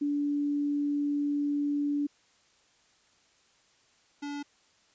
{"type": "tone pair in turn", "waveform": ["sine", "square"], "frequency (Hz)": [289.2, 287.8], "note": ["D4", "D4"], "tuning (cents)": [-27, -35], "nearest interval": "unison", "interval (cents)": 8, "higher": "first", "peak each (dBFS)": [-26, -35], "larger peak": "first", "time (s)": [[0.01, 2.07], [4.22, 4.43]], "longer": "first", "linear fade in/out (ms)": 10, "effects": ["white hiss -65 dBFS RMS until 4.94 s", "resampled to 16000 Hz"]}